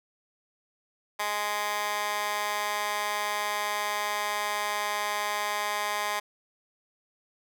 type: tone with high-pass filter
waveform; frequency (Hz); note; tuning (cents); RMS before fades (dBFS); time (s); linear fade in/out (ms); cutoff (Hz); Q
15% pulse; 207.7; G#3; 0; -30; 1.19-6.2; 10; 1100; 1.9
effects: none